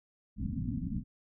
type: low-pass noise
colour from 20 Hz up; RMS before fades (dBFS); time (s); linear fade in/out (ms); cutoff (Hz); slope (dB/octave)
white; -35; 0.36-1.04; 50; 270; 96
effects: none